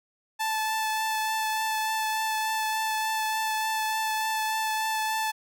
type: tone with vibrato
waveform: sawtooth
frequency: 875 Hz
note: A5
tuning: 10 cents flat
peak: -22 dBFS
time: 0.39-5.32 s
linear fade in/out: 20 ms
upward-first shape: sine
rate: 3.4 Hz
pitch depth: 12 cents each way
effects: none